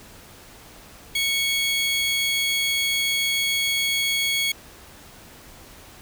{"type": "tone pair together", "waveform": "35% pulse", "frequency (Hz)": [2217, 3322], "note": ["C#7", "G#7"], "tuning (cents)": [0, 0], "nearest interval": "perfect fifth", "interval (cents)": 700, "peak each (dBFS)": -22, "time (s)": [1.15, 4.52], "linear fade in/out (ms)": 5, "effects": ["pink hiss -46 dBFS RMS until 6.01 s"]}